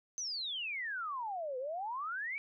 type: exponential two-way sweep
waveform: sine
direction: down then up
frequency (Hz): 6272 to 493.9 to 2331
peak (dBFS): -36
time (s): 0.18-2.38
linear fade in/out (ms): 0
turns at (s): 1.58
effects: none